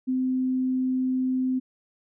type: tone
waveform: sine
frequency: 257.6 Hz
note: C4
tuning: 27 cents flat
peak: -22 dBFS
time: 0.07-1.6 s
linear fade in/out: 20 ms
effects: none